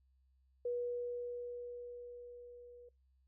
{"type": "tone with level ramp", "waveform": "sine", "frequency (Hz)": 485, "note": "B4", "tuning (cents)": -31, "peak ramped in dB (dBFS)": [-34, -54], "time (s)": [0.65, 2.89], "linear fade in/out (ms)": 5, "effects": ["noise-tail reverb RT60 0.2 s tail -22 dB re dry", "added 65 Hz sine -69 dBFS peak until 3.27 s"]}